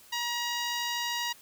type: tone with notch filter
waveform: 10% pulse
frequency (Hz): 953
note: A#5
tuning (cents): +38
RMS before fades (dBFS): -32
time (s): 0.12-1.33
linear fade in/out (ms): 10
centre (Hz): 11000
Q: 1.3
effects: white hiss -55 dBFS RMS until 1.41 s